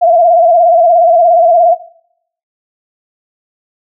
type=tone with vibrato; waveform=sine; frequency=683 Hz; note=F5; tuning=39 cents flat; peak=-4 dBFS; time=0.01-1.75 s; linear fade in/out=20 ms; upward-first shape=sine; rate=17 Hz; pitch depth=80 cents each way; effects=noise-tail reverb RT60 0.7 s tail -20 dB re dry